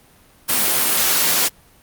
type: high-pass noise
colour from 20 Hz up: white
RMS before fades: -17 dBFS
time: 0.48-1.49 s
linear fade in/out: 20 ms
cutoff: 150 Hz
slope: 12 dB/octave
effects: pink hiss -51 dBFS RMS until 1.82 s + Opus 32 kbps